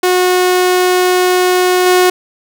sawtooth tone with level steps, 364 Hz, F#4, 28 cents flat, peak -5 / -3 dBFS, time 0.03-2.1 s, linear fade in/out 5 ms, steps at 1.86 s, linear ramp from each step 2 ms, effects none

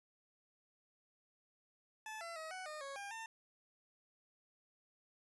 20% pulse tone with pitch steps, 869 / 675 / 636 / 745 / 611 / 552 / 803 / 901 Hz, A5 / E5 / D#5 / F#5 / D#5 / C#5 / G5 / A5, -22 / +41 / +38 / +12 / -32 / -7 / +41 / +41 cents, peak -40 dBFS, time 2.06-3.26 s, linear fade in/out 2 ms, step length 150 ms, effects resampled to 24000 Hz + 12-bit

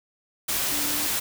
sine tone in noise, 292.6 Hz, D4, 6 cents flat, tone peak -35 dBFS, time 0.71-1.07 s, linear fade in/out 10 ms, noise white, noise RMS -26 dBFS, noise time 0.48-1.2 s, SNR -12 dB, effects none

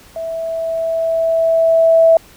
sine tone with level ramp, 656 Hz, E5, 9 cents flat, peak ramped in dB -21 to -5 dBFS, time 0.16-2.17 s, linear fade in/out 2 ms, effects pink hiss -44 dBFS RMS until 2.36 s

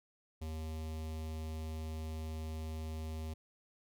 square tone with notch filter, 79 Hz, D#2, 27 cents sharp, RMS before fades -41 dBFS, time 0.41-3.34 s, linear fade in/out 10 ms, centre 1500 Hz, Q 1.3, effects none

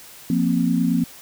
sine chord, F suspended fourth, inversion none, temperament just, 174.61 / 232.8 / 261.9 Hz, F3 / Bb3 / C4, 0 / -2 / +2 cents, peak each -21 dBFS, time 0.3-1.04 s, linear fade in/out 2 ms, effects white hiss -43 dBFS RMS until 1.21 s

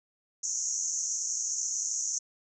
white band-pass noise, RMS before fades -32 dBFS, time 0.43-2.19 s, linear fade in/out 10 ms, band 5900 to 6900 Hz, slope 96 dB/octave, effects none

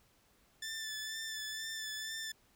15% pulse tone with vibrato, 1760 Hz, A6, in tune, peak -33 dBFS, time 0.62-2.32 s, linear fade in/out 5 ms, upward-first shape sine, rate 2.1 Hz, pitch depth 26 cents each way, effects pink hiss -69 dBFS RMS until 2.55 s

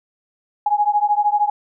sine beating tone pair, 826 / 839 Hz, G#5 / G#5, -10 / +17 cents, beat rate 13 Hz, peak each -17 / -18 dBFS, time 0.66-1.5 s, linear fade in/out 5 ms, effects none

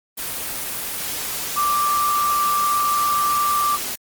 sine tone in noise, 1174.7 Hz, D6, in tune, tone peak -17 dBFS, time 1.56-3.77 s, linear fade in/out 20 ms, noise white, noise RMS -27 dBFS, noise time 0.17-3.96 s, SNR +7 dB, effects Opus 24 kbps

